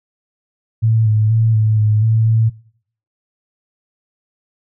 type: tone with pitch steps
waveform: sine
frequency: 111.9 / 107.9 / 112.3 / 108.8 / 106.9 / 111.5 / 112.1 Hz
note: A2 / A2 / A2 / A2 / A2 / A2 / A2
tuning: +30 / -33 / +36 / -19 / -49 / +23 / +33 cents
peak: -10 dBFS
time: 0.82-2.5 s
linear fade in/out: 20 ms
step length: 240 ms
effects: noise-tail reverb RT60 0.6 s tail -23 dB re dry